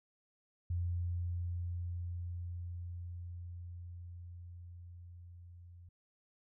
sine tone with level ramp, 87.31 Hz, F2, in tune, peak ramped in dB -32 to -52 dBFS, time 0.7-5.89 s, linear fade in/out 5 ms, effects none

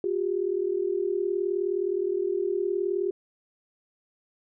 sine tone pair together, 359.6 / 398.9 Hz, F#4 / G4, -49 / +30 cents, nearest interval major second, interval 179 cents, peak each -27 dBFS, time 0.04-3.11 s, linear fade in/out 2 ms, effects none

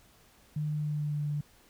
sine tone with pitch glide, 151.1 to 147.39 Hz, D3 to D3, +50 to +7 cents, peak -29 dBFS, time 0.56-1.41 s, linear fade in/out 5 ms, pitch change -43 cents, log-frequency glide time 0.7-1.24 s, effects pink hiss -61 dBFS RMS until 1.69 s

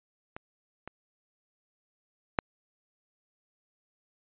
clicks, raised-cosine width 0.5 ms, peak -24 / -25 / -8 dBFS, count 3, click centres 0.365 / 0.876 / 2.388 s, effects resampled to 8000 Hz

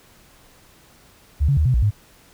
sine tone with pitch steps, 72.6 / 139.8 / 76.9 / 127.5 / 59.5 / 103.6 Hz, D2 / C#3 / D#2 / C3 / A#1 / G#2, -19 / +15 / -20 / -44 / +36 / -4 cents, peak -14 dBFS, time 1.4-1.91 s, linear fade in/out 20 ms, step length 85 ms, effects pink hiss -52 dBFS RMS until 2.33 s

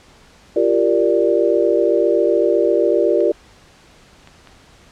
sine chord, G minor seventh, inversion third, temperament equal with one note detuned, 344.2 / 392 / 466.2 / 587.3 Hz, F4 / G4 / Bb4 / D5, -25 / 0 / 0 / 0 cents, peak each -18 dBFS, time 0.56-3.32 s, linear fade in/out 5 ms
clicks, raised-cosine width 0.3 ms, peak -25 dBFS, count 3, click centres 3.206 / 4.274 / 4.473 s
effects pink hiss -48 dBFS RMS until 4.91 s + low-pass 7000 Hz 12 dB/octave

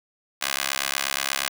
15% pulse tone with high-pass filter, 68.4 Hz, C#2, 23 cents flat, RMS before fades -27 dBFS, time 0.41-1.49 s, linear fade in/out 10 ms, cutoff 1600 Hz, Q 0.63, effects none

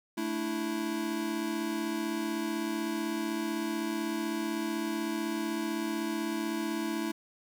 square chord, A suspended fourth, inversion none, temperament equal, 220 / 293.7 / 329.6 Hz, A3 / D4 / E4, 0 / 0 / 0 cents, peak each -37 / -38 / -34 dBFS, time 0.17-7.12 s, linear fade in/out 10 ms, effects 11-bit

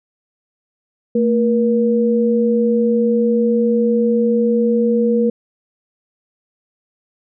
sine tone pair together, 225.2 / 476.9 Hz, A3 / A#4, +40 / +39 cents, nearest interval octave + minor second, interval 1299 cents, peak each -15 dBFS, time 1.15-5.3 s, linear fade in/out 5 ms, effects none

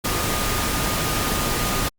sine tone in noise, 1225 Hz, D#6, 27 cents flat, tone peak -31 dBFS, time 0.04-1.89 s, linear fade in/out 10 ms, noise pink, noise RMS -23 dBFS, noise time 0.04-1.89 s, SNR -11 dB, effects Opus 48 kbps

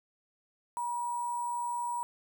sine tone with sample-and-hold, 962 Hz, B5, 46 cents flat, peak -31 dBFS, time 0.77-2.03 s, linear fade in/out 0 ms, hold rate 8820 Hz, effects none

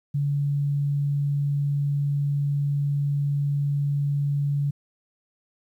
sine tone, 142.8 Hz, D3, 48 cents flat, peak -21 dBFS, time 0.14-4.71 s, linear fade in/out 10 ms, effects 10-bit

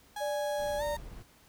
35% pulse tone with pitch glide, 830.6 to 921.6 Hz, G#5 to A#5, 0 to -20 cents, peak -34 dBFS, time 0.16-0.97 s, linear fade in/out 5 ms, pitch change +180 cents, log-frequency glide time 0.78-0.83 s
sine tone, 587.3 Hz, D5, in tune, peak -31 dBFS, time 0.2-0.96 s, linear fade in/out 20 ms
brown noise, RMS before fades -45 dBFS, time 0.58-1.23 s, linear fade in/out 10 ms
effects pink hiss -61 dBFS RMS until 1.48 s

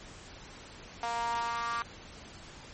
sawtooth tone with high-pass filter sweep, 234 Hz, A#3, 7 cents sharp, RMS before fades -33 dBFS, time 1.03-1.82 s, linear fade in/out 0 ms, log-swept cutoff 800 to 1200 Hz, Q 5.6, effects pink hiss -49 dBFS RMS until 2.73 s + MP3 32 kbps

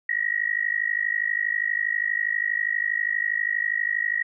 sine tone with amplitude modulation, 1901 Hz, A#6, 33 cents sharp, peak -18 dBFS, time 0.09-4.23 s, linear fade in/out 5 ms, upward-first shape sine, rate 52.4 Hz, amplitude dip 95%, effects none

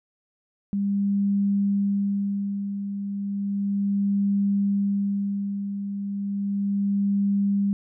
sine tone with tremolo, 200 Hz, G3, 35 cents sharp, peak -19 dBFS, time 0.73-7.73 s, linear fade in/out 0 ms, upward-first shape sine, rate 0.34 Hz, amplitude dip 60%, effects none

